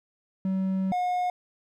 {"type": "tone pair in turn", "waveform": "triangle", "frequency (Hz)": [190, 721.3], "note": ["F#3", "F#5"], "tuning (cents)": [46, -44], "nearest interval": "octave + major seventh", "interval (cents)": 2310, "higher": "second", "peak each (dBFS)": -22, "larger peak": "neither", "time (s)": [[0.45, 0.92], [0.92, 1.3]], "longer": "first", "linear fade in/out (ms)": 2, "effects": []}